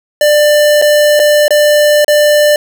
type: tone with dropouts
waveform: square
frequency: 594 Hz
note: D5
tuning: 20 cents sharp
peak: -6 dBFS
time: 0.21-2.56 s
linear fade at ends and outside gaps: 2 ms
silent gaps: 0.816-0.822 / 1.194-1.198 / 1.481-1.506 / 2.046-2.08 s
effects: none